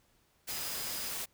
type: tone in noise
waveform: sine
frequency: 4978 Hz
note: D#8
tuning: in tune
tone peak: -45 dBFS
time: 0.49-1.11 s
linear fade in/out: 20 ms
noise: white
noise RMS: -38 dBFS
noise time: 0.47-1.26 s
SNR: -10 dB
effects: pink hiss -70 dBFS RMS until 1.33 s